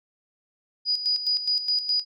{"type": "tone with tremolo", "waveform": "sine", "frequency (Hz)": 4923, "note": "D#8", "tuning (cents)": -19, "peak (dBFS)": -20, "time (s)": [0.85, 2.05], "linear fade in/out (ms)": 50, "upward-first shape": "square", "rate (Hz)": 4.8, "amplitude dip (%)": 65, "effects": []}